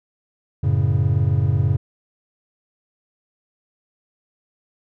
triangle chord, F# minor, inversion none, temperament just, 92.5 / 111 / 138.75 Hz, F#2 / A2 / C#3, 0 / +16 / +2 cents, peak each -18 dBFS, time 0.63-1.77 s, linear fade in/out 10 ms, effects none

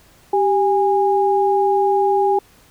sine tone pair together, 391.4 / 820 Hz, G4 / G#5, -3 / -22 cents, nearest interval octave + minor second, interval 1281 cents, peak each -16 dBFS, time 0.33-2.39 s, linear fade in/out 5 ms, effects pink hiss -51 dBFS RMS until 2.7 s

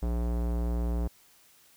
square tone with low-pass filter, 58.9 Hz, A#1, 19 cents sharp, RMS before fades -29 dBFS, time 0.02-1.08 s, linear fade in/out 10 ms, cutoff 740 Hz, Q 0.84, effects white hiss -60 dBFS RMS until 1.76 s

